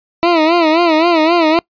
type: tone with vibrato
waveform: 20% pulse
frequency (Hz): 328.7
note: E4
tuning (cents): -5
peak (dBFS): -4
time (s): 0.23-1.59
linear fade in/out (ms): 0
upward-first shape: sine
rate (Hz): 3.8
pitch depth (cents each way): 110
effects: noise-tail reverb RT60 0.1 s tail -25 dB re dry + resampled to 11025 Hz